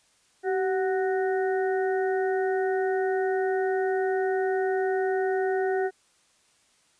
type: harmonic tone with a mistuned harmonic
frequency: 370 Hz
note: F#4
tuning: in tune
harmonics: 1 / 2 / 4 / 5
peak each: -24 / -30 / -36 / -38 dBFS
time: 0.43-5.91 s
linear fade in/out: 50 ms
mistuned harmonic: 1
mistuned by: +60 cents
effects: white hiss -64 dBFS RMS until 6.99 s + resampled to 22050 Hz